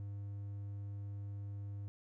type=tone; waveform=triangle; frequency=100.9 Hz; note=G#2; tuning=49 cents flat; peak=-39 dBFS; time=0-1.88 s; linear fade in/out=0 ms; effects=none